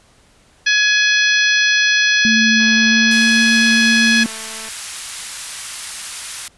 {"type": "harmonic tone", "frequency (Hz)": 841, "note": "G#5", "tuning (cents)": 22, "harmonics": [2, 3, 4, 5, 6, 7], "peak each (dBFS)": [-14, -18, -20, -22, -24, -25], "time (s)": [0.66, 4.24], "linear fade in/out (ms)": 10}
{"type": "tone with pitch glide", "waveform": "sine", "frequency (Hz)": [221.8, 227], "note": ["A3", "A#3"], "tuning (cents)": [14, -46], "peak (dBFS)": -15, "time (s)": [2.25, 4.26], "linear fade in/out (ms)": 0, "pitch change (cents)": 40, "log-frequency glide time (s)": [2.64, 3.39]}
{"type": "click train", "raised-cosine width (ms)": 0.3, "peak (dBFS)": -19, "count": 462, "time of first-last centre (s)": [2.6, 4.686], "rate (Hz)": 221}
{"type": "high-pass noise", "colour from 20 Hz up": "white", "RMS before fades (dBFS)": -27, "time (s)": [3.11, 6.48], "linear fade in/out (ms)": 2, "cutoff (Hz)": 1200, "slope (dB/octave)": 12}
{"effects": ["pink hiss -52 dBFS RMS until 6.57 s", "resampled to 24000 Hz"]}